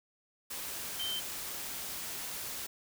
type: tone in noise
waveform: sine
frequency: 3113 Hz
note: G7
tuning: 13 cents flat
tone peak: -34 dBFS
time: 0.99-1.2 s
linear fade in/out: 10 ms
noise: white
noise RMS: -40 dBFS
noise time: 0.5-2.67 s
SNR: +3 dB
effects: none